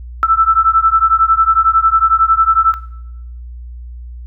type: beating tone pair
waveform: sine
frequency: 1318.5 / 1329.5 Hz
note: E6 / E6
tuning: 0 / +14 cents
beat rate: 11 Hz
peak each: -12 dBFS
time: 0.23-2.74 s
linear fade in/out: 0 ms
effects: noise-tail reverb RT60 0.8 s tail -17 dB re dry + added 60 Hz sine -27 dBFS peak until 4.26 s